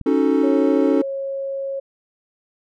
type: click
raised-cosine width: 5 ms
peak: -19 dBFS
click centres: 0.013 s
type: chord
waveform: triangle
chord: D# half-diminished seventh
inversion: third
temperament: equal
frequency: 277.2 / 311.1 / 370 / 440 Hz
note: C#4 / D#4 / F#4 / A4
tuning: 0 / 0 / 0 / 0 cents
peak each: -16 / -18 / -21 / -19 dBFS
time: 0.06-1.02 s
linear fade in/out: 5 ms
type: tone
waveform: sine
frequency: 546 Hz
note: C#5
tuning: 26 cents flat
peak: -23 dBFS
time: 0.43-1.8 s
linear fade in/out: 10 ms
effects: none